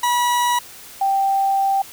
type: tone pair in turn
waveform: 40% pulse / sine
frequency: 970 / 782.9 Hz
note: B5 / G5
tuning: -31 / -2 cents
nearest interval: major third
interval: 371 cents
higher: first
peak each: -15 dBFS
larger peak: neither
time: 0.03-0.59 / 1.01-1.82 s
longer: second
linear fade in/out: 5 ms
effects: white hiss -40 dBFS RMS until 1.92 s